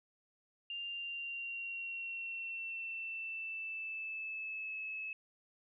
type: tone with pitch glide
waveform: sine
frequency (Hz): 2794 to 2592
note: F7 to E7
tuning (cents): 0 to -30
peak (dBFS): -39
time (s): 0.7-5.13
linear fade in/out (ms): 2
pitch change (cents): -130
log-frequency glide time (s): 0.86-4.76
effects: none